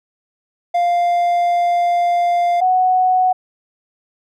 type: tone pair in turn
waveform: triangle / sine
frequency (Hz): 698.5 / 740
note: F5 / F#5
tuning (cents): 0 / 0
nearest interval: minor second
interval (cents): 100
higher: second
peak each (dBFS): -11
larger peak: neither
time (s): 0.74-2.61 / 2.61-3.33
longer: first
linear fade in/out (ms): 10
effects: none